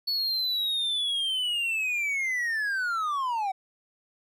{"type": "linear sweep", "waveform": "triangle", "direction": "down", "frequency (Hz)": [4440, 745], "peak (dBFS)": -24, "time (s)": [0.07, 3.52], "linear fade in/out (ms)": 10, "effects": []}